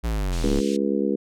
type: exponential sweep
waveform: square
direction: down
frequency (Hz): 60.1 to 33.16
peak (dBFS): -23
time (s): 0.03-0.61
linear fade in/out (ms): 20
type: band-pass noise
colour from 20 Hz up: pink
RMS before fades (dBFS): -40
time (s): 0.32-0.77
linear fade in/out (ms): 10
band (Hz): 2700 to 8200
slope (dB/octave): 24
type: harmonic tone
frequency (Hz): 69.3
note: C#2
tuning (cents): 0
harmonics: 3 / 4 / 5 / 6 / 7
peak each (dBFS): -25 / -26 / -27 / -28 / -28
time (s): 0.43-1.16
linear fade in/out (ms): 10
effects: none